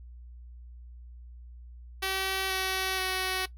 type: tone with pitch steps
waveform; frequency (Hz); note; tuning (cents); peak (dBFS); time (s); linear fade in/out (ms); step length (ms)
5% pulse; 382.7 / 378.5 / 374.4; G4 / F#4 / F#4; -42 / +39 / +20; -17; 2.02-3.46; 10; 480
effects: noise-tail reverb RT60 0.1 s tail -17 dB re dry + added 60 Hz sine -44 dBFS peak until 3.57 s